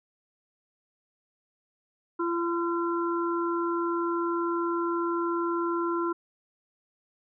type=harmonic tone; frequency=340.9 Hz; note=F4; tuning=42 cents flat; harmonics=1 / 3 / 4; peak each=-27 / -32 / -33 dBFS; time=2.19-6.13 s; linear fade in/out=10 ms; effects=none